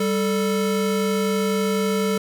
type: tone pair together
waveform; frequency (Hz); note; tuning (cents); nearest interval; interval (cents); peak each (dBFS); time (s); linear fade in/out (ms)
square; 196 / 440; G3 / A4; 0 / 0; octave + major second; 1400; -23; 0-2.18; 5
effects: none